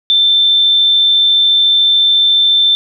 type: tone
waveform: sine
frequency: 3553 Hz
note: A7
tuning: 16 cents sharp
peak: -7 dBFS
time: 0.1-2.75 s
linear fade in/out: 0 ms
effects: none